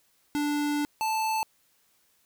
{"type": "tone pair in turn", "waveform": "square", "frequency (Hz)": [293.2, 878.6], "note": ["D4", "A5"], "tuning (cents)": [-3, -3], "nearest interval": "octave + perfect fifth", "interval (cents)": 1900, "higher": "second", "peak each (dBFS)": -26, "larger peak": "neither", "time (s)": [[0.35, 0.85], [1.01, 1.43]], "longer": "first", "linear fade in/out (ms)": 0, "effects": ["white hiss -67 dBFS RMS until 2.25 s"]}